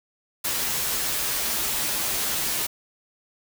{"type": "noise with comb filter", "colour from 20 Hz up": "white", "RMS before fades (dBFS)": -26, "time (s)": [0.44, 2.67], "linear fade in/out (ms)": 10, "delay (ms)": 11, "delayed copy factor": -0.7, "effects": []}